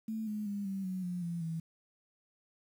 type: tone with pitch steps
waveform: sine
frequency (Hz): 220.5 / 211.3 / 202.4 / 193.96 / 185.85 / 178.07 / 170.62 / 163.48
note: A3 / G#3 / G#3 / G3 / F#3 / F3 / F3 / E3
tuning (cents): +4 / +30 / -44 / -18 / +8 / +34 / -40 / -14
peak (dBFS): -34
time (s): 0.08-1.6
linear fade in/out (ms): 5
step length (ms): 190
effects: 10-bit